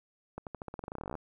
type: accelerating click train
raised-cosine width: 1 ms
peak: -25 dBFS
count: 21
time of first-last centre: 0.38-1.153 s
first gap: 88 ms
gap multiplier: 0.9
effects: 11-bit